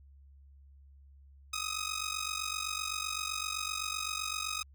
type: ring-modulated tone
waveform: 10% pulse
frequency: 1259 Hz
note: D#6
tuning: 20 cents sharp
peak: -23 dBFS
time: 1.53-4.63 s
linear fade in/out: 2 ms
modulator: 23.9 Hz
effects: added 69 Hz sine -54 dBFS peak until 4.74 s